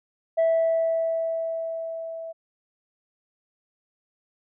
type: tone with level ramp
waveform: sine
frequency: 656 Hz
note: E5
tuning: 9 cents flat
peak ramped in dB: -15 to -33 dBFS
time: 0.37-2.33 s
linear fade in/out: 20 ms
effects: tanh soft clip ceiling -16 dBFS